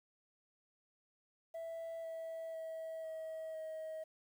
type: tone with pitch steps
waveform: sine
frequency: 659.3 / 652.9 / 646.5 / 640.2 / 633.9 Hz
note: E5 / E5 / E5 / D#5 / D#5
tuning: 0 / -17 / -34 / +49 / +32 cents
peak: -39 dBFS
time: 1.54-4.04 s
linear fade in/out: 10 ms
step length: 500 ms
effects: tanh soft clip ceiling -41 dBFS + 11-bit